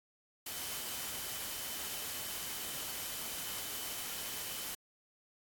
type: tone in noise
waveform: sine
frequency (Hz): 3042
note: F#7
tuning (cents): +47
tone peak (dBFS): -51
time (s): 0.46-4.75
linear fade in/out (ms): 5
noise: white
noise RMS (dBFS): -41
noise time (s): 0.46-4.75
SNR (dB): -13
effects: AAC 64 kbps